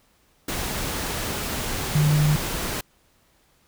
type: tone in noise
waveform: sine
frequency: 150 Hz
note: D3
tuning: 37 cents sharp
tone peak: -16 dBFS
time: 1.95-2.36 s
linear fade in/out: 5 ms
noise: pink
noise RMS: -28 dBFS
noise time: 0.48-2.81 s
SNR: +9 dB
effects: pink hiss -62 dBFS RMS until 3.67 s